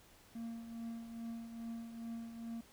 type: tone with tremolo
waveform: triangle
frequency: 230 Hz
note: A#3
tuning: 23 cents flat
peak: -38 dBFS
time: 0.35-2.61 s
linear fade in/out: 5 ms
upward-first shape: triangle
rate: 2.4 Hz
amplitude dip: 60%
effects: pink hiss -63 dBFS RMS until 2.72 s